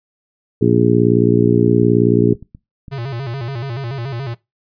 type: harmonic tone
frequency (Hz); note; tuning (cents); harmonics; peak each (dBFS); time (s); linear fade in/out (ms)
58.9; A#1; +19; 2 / 3 / 4 / 5 / 6 / 7; -17 / -17 / -17 / -17 / -17 / -17; 0.61-2.34; 10
type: clicks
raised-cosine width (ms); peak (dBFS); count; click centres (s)
5; -23; 9; 1.456 / 1.564 / 1.684 / 1.825 / 2.213 / 2.353 / 2.426 / 2.549 / 2.882
type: tone with vibrato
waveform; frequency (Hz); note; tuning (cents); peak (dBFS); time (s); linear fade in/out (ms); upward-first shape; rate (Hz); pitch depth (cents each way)
square; 127.1; C3; -50; -23; 2.91-4.35; 20; square; 7; 140
effects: noise-tail reverb RT60 0.2 s tail -20 dB re dry + resampled to 11025 Hz